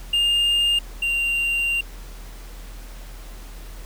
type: tone pair in turn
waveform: triangle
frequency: 2814 / 2774 Hz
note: F7 / F7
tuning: +12 / -12 cents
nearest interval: unison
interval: 24 cents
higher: first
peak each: -15 / -18 dBFS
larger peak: first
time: 0.13-0.79 / 1.02-1.81 s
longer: second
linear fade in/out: 5 ms
effects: added 40 Hz sine -35 dBFS peak until 3.85 s + pink hiss -45 dBFS RMS until 3.85 s